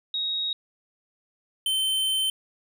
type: tone pair in turn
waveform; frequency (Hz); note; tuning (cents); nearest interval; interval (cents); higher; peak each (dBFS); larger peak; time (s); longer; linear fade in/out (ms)
sine / square; 3776 / 3089; A#7 / G7; +22 / -26; minor third; 348; first; -25 / -23; second; 0.14-0.53 / 1.66-2.3; second; 2
effects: none